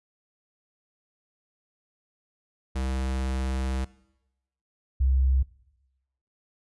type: tone pair in turn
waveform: square / sine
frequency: 65.41 / 65.72 Hz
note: C2 / C2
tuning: 0 / +8 cents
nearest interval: unison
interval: 8 cents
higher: second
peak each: -27 / -19 dBFS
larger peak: second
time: 2.75-3.85 / 5-5.43 s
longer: first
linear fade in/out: 10 ms
effects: noise-tail reverb RT60 0.9 s tail -20 dB re dry + resampled to 24000 Hz